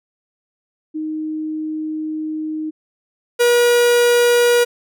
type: tone pair in turn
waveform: sine / 45% pulse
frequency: 311.1 / 480.6 Hz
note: D#4 / B4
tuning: 0 / -47 cents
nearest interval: minor sixth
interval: 753 cents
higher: second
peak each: -21 / -11 dBFS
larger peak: second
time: 0.94-2.71 / 3.39-4.65 s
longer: first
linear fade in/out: 20 ms
effects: none